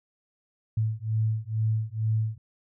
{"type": "beating tone pair", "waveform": "sine", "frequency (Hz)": [108.9, 111.1], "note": ["A2", "A2"], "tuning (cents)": [-17, 17], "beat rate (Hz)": 2.2, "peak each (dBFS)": -27, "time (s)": [0.77, 2.38], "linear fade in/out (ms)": 5, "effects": []}